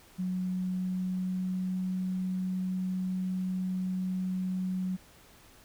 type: tone with pitch glide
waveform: sine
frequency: 183.7 to 185.3 Hz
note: F#3 to F#3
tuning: -12 to +3 cents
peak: -29 dBFS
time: 0.18-4.97 s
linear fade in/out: 20 ms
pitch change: +15 cents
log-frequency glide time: 0.31-1.9 s
effects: pink hiss -57 dBFS RMS until 5.64 s